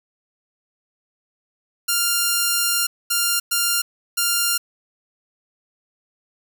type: tone bursts at uneven times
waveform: 5% pulse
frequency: 1396.9 Hz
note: F6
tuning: in tune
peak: -6 dBFS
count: 4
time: 1.88-2.87 / 3.1-3.4 / 3.51-3.82 / 4.17-4.58 s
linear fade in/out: 10 ms
effects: none